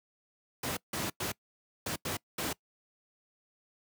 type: noise bursts at uneven times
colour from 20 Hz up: pink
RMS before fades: -34 dBFS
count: 6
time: 0.63-0.77 / 0.93-1.1 / 1.2-1.32 / 1.86-1.96 / 2.05-2.17 / 2.38-2.53 s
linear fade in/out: 5 ms
effects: noise-tail reverb RT60 0.1 s tail -23 dB re dry + high-pass 100 Hz 12 dB/octave